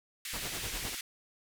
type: band-pass noise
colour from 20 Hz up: pink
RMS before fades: -40 dBFS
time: 0.25-1.01 s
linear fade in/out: 2 ms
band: 1800 to 14000 Hz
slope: 24 dB/octave
type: noise with tremolo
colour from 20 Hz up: pink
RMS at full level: -38 dBFS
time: 0.33-0.95 s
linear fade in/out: 5 ms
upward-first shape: sine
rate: 9.9 Hz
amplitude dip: 75%
effects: none